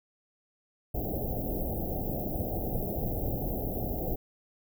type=band-stop noise; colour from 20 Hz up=pink; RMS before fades=-32 dBFS; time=0.94-4.16 s; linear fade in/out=10 ms; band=780 to 13000 Hz; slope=96 dB/octave; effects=none